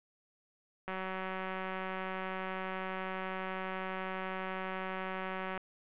click train, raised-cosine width 0.5 ms, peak -24 dBFS, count 884, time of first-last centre 0.88-5.577 s, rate 188 Hz, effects resampled to 8000 Hz + 10-bit

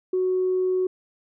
sine tone, 370 Hz, F#4, in tune, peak -19 dBFS, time 0.13-0.87 s, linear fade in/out 5 ms, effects tanh soft clip ceiling -15 dBFS

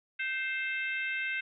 harmonic tone with a mistuned harmonic, 527 Hz, C5, 12 cents sharp, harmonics 3 / 4 / 5 / 6 / 7, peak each -35 / -35 / -36 / -48 / -49 dBFS, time 0.19-1.41 s, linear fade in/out 10 ms, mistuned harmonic 3, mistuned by -28 cents, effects none

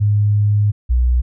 sine tone pair in turn, 103.83 / 61.35 Hz, G#2 / B1, 0 / -11 cents, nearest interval major sixth, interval 911 cents, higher first, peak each -11 dBFS, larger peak neither, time 0-0.72 / 0.89-1.22 s, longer first, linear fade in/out 20 ms, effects none

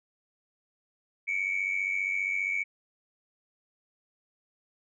sine tone pair together, 2217 / 2312 Hz, C#7 / D7, 0 / -28 cents, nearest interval minor second, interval 72 cents, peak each -29 / -29 dBFS, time 1.27-2.64 s, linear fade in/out 20 ms, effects tanh soft clip ceiling -21 dBFS

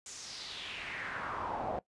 brown noise with band-pass filter sweep, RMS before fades -40 dBFS, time 0.06-1.79 s, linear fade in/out 2 ms, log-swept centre 7300 to 630 Hz, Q 3.2, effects noise-tail reverb RT60 0.1 s tail -19 dB re dry + resampled to 24000 Hz

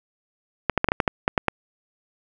clicks, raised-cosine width 0.5 ms, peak -3 dBFS, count 10, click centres 0.697 / 0.777 / 0.844 / 0.887 / 0.919 / 1.002 / 1.078 / 1.279 / 1.378 / 1.483 s, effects none

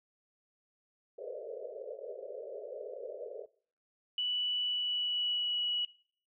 pink band-pass noise, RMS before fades -43 dBFS, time 1.18-3.46 s, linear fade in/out 5 ms, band 410 to 620 Hz, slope 96 dB/octave
sine tone with pitch glide, 2961 to 2930 Hz, F#7 to F#7, +1 to -18 cents, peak -30 dBFS, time 4.18-5.85 s, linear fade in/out 2 ms, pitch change -19 cents, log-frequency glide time 4.63-5.58 s
effects noise-tail reverb RT60 0.5 s tail -20 dB re dry

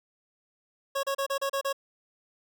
25% pulse tone bursts, 550 Hz, C#5, 14 cents flat, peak -23 dBFS, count 7, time 0.95-1.729 s, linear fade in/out 10 ms, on 83 ms, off 33 ms, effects none

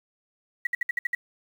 sine tone bursts, 1929 Hz, B6, 41 cents flat, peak -22 dBFS, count 7, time 0.65-1.15 s, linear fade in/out 5 ms, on 20 ms, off 60 ms, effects 8-bit

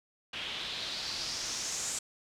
white noise with low-pass filter sweep, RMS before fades -37 dBFS, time 0.33-1.99 s, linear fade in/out 5 ms, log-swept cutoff 3000 to 7600 Hz, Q 3.4, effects none

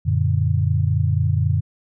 sine chord, Gb augmented, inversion none, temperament equal, 92.5 / 116.54 / 146.83 Hz, Gb2 / Bb2 / D3, 0 / 0 / 0 cents, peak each -19 / -21 / -21 dBFS, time 0.05-1.61 s, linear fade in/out 20 ms, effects none

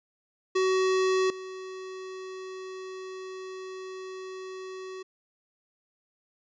square tone with level steps, 375.9 Hz, F#4, 27 cents sharp, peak -23 / -38 dBFS, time 0.55-5.03 s, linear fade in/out 10 ms, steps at 1.3 s, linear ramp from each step 2 ms, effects resampled to 16000 Hz

